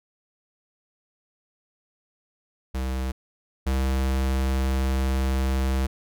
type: tone pair in turn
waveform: square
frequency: 65 / 65.98 Hz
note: C2 / C2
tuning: -11 / +15 cents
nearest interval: unison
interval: 26 cents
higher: second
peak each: -26 / -22 dBFS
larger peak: second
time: 2.74-3.12 / 3.66-5.87 s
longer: second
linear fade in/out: 10 ms
effects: none